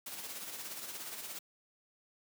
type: noise with tremolo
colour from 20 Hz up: white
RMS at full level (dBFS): -42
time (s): 0.06-1.39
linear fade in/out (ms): 5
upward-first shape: sine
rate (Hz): 17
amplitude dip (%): 45
effects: high-pass 150 Hz 12 dB/octave